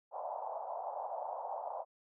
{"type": "band-pass noise", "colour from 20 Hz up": "pink", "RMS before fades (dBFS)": -41, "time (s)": [0.11, 1.85], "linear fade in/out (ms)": 50, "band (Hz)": [610, 920], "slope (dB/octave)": 48, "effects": []}